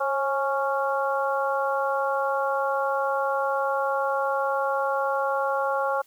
harmonic tone with a mistuned harmonic, 277.2 Hz, C#4, in tune, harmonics 2 / 3 / 4 / 5, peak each -26 / -28 / -29 / -30 dBFS, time 0-6.02 s, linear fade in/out 10 ms, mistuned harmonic 2, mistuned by -35 cents, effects white hiss -59 dBFS RMS until 6.06 s

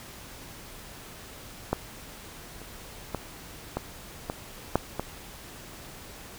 clicks, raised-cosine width 1 ms, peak -10 / -30 / -15 / -14 / -15 / -7 / -14 dBFS, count 7, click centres 1.73 / 2.617 / 3.147 / 3.77 / 4.299 / 4.756 / 4.996 s, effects pink hiss -45 dBFS RMS until 6.38 s

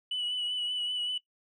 sine tone with vibrato, 2959 Hz, F#7, 1 cent flat, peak -28 dBFS, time 0.11-1.18 s, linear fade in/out 5 ms, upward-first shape triangle, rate 5.2 Hz, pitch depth 33 cents each way, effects noise-tail reverb RT60 0.1 s tail -20 dB re dry + tanh soft clip ceiling -27 dBFS

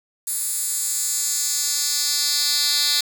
10% pulse tone with high-pass filter sweep, 292.7 Hz, D4, 6 cents flat, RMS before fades -22 dBFS, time 0.27-3.01 s, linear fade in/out 5 ms, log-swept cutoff 9700 to 3900 Hz, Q 2.1, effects 7-bit

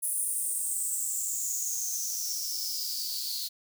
blue noise with high-pass filter sweep, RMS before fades -32 dBFS, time 0.02-3.49 s, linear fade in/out 20 ms, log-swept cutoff 10000 to 4200 Hz, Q 9.3, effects none

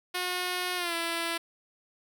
5% pulse tone with pitch glide, 361.3 to 335.2 Hz, F#4 to E4, -41 to +29 cents, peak -18 dBFS, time 0.14-1.38 s, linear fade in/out 10 ms, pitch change -130 cents, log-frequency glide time 0.76-0.94 s, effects none

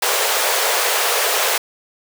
pink high-pass noise, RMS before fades -18 dBFS, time 0.02-1.58 s, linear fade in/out 5 ms, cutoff 430 Hz, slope 48 dB/octave, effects none

